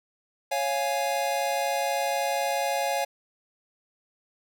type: chord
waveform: square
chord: Db major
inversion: none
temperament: equal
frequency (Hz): 554.4 / 698.5 / 830.6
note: Db5 / F5 / Ab5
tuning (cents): 0 / 0 / 0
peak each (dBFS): -30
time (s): 0.51-3.05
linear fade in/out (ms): 10
effects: none